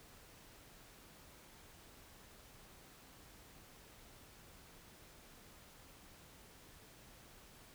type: silence
effects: pink hiss -60 dBFS RMS until 7.74 s